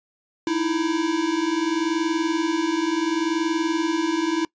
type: tone pair together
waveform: square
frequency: 311.1 / 331.8 Hz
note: D#4 / E4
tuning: 0 / +11 cents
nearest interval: minor second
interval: 111 cents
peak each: -26 / -23 dBFS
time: 0.47-4.45 s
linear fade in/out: 2 ms
effects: noise-tail reverb RT60 0.1 s tail -23 dB re dry + resampled to 16000 Hz